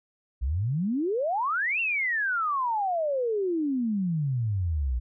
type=exponential two-way sweep; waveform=sine; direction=up then down; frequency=57.7 to 2773 to 57.7 Hz; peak=-24 dBFS; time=0.41-5 s; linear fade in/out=20 ms; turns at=1.8 s; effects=none